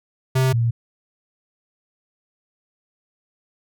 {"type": "tone pair in turn", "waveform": ["square", "sine"], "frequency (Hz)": [130.81, 116.54], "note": ["C3", "A#2"], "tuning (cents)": [0, 0], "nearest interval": "major second", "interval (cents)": 200, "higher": "first", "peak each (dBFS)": -16, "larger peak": "neither", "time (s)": [[0.35, 0.53], [0.53, 0.71]], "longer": "neither", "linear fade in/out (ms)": 10, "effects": []}